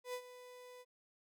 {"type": "tone with ADSR envelope", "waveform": "35% pulse", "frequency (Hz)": 497.5, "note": "B4", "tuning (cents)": 13, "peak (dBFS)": -37, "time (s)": [0.04, 0.85], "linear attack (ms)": 97, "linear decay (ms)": 73, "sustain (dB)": -14, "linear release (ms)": 41, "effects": []}